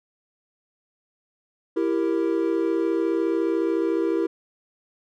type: chord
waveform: triangle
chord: E diminished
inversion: none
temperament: equal with one note detuned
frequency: 332.3 / 392 / 466.2 Hz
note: E4 / G4 / Bb4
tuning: +14 / 0 / 0 cents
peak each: -21 / -24 / -25 dBFS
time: 1.76-4.27 s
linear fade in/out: 10 ms
effects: none